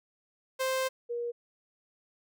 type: tone pair in turn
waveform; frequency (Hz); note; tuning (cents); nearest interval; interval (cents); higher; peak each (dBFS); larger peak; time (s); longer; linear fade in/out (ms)
sawtooth / sine; 523.3 / 475.5; C5 / A#4; 0 / +34; major second; 166; first; -24 / -31; first; 0.59-0.89 / 1.09-1.32; first; 20
effects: none